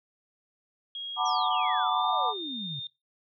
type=tone with pitch glide; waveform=sine; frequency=3280 to 3639 Hz; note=G#7 to A#7; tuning=-22 to -42 cents; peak=-34 dBFS; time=0.95-2.87 s; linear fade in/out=2 ms; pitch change=+180 cents; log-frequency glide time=1.57-2.11 s
type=chord; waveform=sine; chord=B minor seventh; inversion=second; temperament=just; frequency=740.8 / 889 / 987.8 / 1185.3 Hz; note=F#5 / A5 / B5 / D6; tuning=+2 / +18 / 0 / +16 cents; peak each=-29 / -31 / -32 / -28 dBFS; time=1.16-2.34 s; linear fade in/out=50 ms
type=exponential sweep; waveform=sine; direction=down; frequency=6030 to 130.81 Hz; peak=-36 dBFS; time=1.25-2.8 s; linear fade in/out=10 ms
effects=noise-tail reverb RT60 0.2 s tail -18 dB re dry